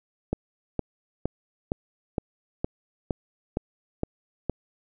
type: click train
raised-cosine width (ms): 2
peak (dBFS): -12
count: 10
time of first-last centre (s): 0.33-4.497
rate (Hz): 2.16
effects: none